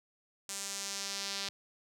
sawtooth tone with band-pass filter sweep, 197.5 Hz, G3, 13 cents sharp, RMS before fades -39 dBFS, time 0.49-1.49 s, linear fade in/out 2 ms, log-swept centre 7600 to 4500 Hz, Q 1.8, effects none

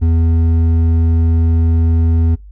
sine tone with hard clipping, 82.4 Hz, E2, in tune, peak -11 dBFS, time 0.01-2.36 s, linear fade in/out 20 ms, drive 7 dB, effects noise-tail reverb RT60 0.2 s tail -24 dB re dry + added 50 Hz sine -33 dBFS peak until 2.51 s

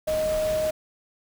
sine tone in noise, 622.3 Hz, D#5, in tune, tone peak -22 dBFS, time 0.07-0.71 s, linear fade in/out 10 ms, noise pink, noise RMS -35 dBFS, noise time 0.07-0.71 s, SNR +10 dB, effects none

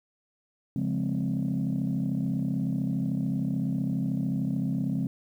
sine chord, Db major seventh, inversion none, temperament equal, 138.59 / 174.61 / 207.7 / 261.6 Hz, Db3 / F3 / Ab3 / C4, 0 / 0 / 0 / 0 cents, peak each -30 dBFS, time 0.76-5.07 s, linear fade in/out 2 ms, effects tanh soft clip ceiling -20 dBFS + 10-bit

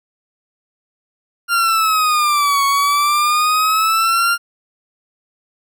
40% pulse exponential two-way sweep, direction down then up, 1400 to 1108.7 to 1400 Hz, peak -12 dBFS, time 1.48-4.38 s, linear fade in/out 50 ms, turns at 2.65 s, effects none

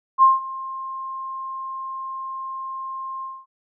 sine tone with ADSR envelope, 1060 Hz, C6, 22 cents sharp, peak -8 dBFS, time 0.18-3.46 s, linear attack 46 ms, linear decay 170 ms, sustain -20 dB, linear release 230 ms, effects none

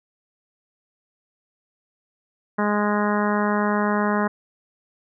harmonic tone, 207.7 Hz, G#3, in tune, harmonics 1 / 2 / 3 / 4 / 5 / 6 / 7 / 8 / 9, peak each -22 / -27 / -28 / -29 / -27 / -31 / -31 / -33 / -34 dBFS, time 2.58-4.28 s, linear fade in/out 10 ms, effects none

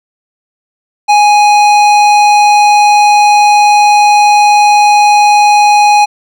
triangle tone with hard clipping, 830.6 Hz, G#5, in tune, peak -5 dBFS, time 1.08-6.06 s, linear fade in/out 20 ms, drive 18 dB, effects none

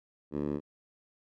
10% pulse tone with band-pass filter, 73.1 Hz, D2, 7 cents flat, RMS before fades -33 dBFS, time 0.31-0.61 s, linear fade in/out 50 ms, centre 310 Hz, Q 1.2, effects none

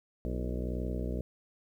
harmonic tone with a mistuned harmonic, 61.74 Hz, B1, in tune, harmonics 1 / 2 / 3 / 4 / 5 / 6 / 7 / 8 / 9 / 10, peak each -34 / -41 / -40 / -41 / -44 / -46 / -44 / -46 / -48 / -48 dBFS, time 0.25-1.21 s, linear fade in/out 0 ms, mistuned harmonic 5, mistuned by +88 cents, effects 11-bit

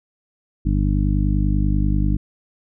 harmonic tone, 50.2 Hz, G1, 42 cents sharp, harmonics 1 / 2 / 3 / 4 / 5 / 6, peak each -18 / -23 / -24 / -25 / -31 / -27 dBFS, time 0.65-2.17 s, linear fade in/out 10 ms, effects none

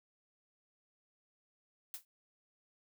blue noise with exponential decay, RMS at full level -39 dBFS, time 1.94-2.05 s, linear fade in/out 1 ms, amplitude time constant 23 ms, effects none

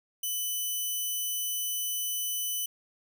5% pulse tone, 3000 Hz, F#7, 23 cents sharp, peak -21 dBFS, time 0.23-2.66 s, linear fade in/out 5 ms, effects none

